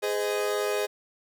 40% pulse chord, Ab major, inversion none, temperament equal with one note detuned, 415.3 / 511.9 / 622.3 Hz, Ab4 / C5 / Eb5, 0 / -38 / 0 cents, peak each -27 / -31 / -31 dBFS, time 0.02-0.87 s, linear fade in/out 20 ms, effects none

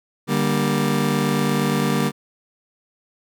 30% pulse chord, G minor, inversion second, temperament just, 147 / 196 / 235.2 Hz, D3 / G3 / Bb3, +2 / 0 / +16 cents, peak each -20 dBFS, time 0.27-2.12 s, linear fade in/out 50 ms, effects none

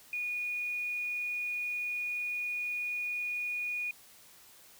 sine tone, 2454 Hz, D#7, 25 cents flat, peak -32 dBFS, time 0.13-3.91 s, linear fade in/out 2 ms, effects white hiss -57 dBFS RMS until 4.79 s

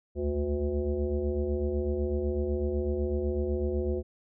sine tone with frequency modulation, 220 Hz, A3, in tune, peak -26 dBFS, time 0.15-4.03 s, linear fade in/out 50 ms, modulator 144 Hz, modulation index 1.9, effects none

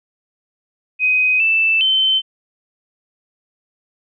sine tone with pitch steps, 2511 / 2647 / 3080 Hz, D#7 / E7 / G7, +15 / +7 / -31 cents, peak -12 dBFS, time 0.99-2.22 s, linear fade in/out 50 ms, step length 410 ms, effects none

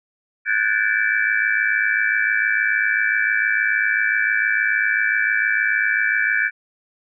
sine tone cluster, 1480 / 1586 / 1692 / 1759 / 2312 Hz, F#6 / G6 / G#6 / A6 / D7, 0 / +20 / +32 / -1 / -28 cents, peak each -23 dBFS, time 0.45-6.51 s, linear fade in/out 50 ms, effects none

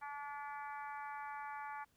harmonic tone, 288 Hz, D4, 34 cents flat, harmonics 3 / 4 / 5 / 6 / 7 / 8, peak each -45 / -50 / -52 / -54 / -58 / -58 dBFS, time 0.01-1.85 s, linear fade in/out 20 ms, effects pink hiss -75 dBFS RMS until 1.96 s

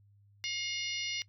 harmonic tone, 714 Hz, F5, 38 cents sharp, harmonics 3 / 4 / 5 / 6 / 7 / 8, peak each -38 / -39 / -44 / -44 / -42 / -43 dBFS, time 0.44-1.22 s, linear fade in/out 0 ms, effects noise-tail reverb RT60 0.1 s tail -20 dB re dry + added 101 Hz sine -60 dBFS peak until 1.28 s

